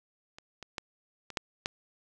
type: clicks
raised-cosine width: 0.2 ms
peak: -29 / -25 / -17 / -25 / -12 / -13 dBFS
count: 6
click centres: 0.385 / 0.627 / 0.782 / 1.303 / 1.372 / 1.659 s
effects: none